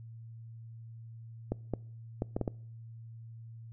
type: clicks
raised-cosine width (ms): 2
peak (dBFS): -18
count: 6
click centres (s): 1.52 / 1.737 / 2.221 / 2.365 / 2.413 / 2.478
effects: noise-tail reverb RT60 0.6 s tail -24 dB re dry + added 114 Hz sine -45 dBFS peak until 3.72 s